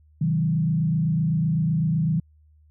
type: tone with frequency modulation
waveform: sine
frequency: 160 Hz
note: D#3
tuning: 49 cents sharp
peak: -19 dBFS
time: 0.21-2.2 s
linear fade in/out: 5 ms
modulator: 27.9 Hz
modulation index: 0.86
effects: added 76 Hz sine -53 dBFS peak until 2.7 s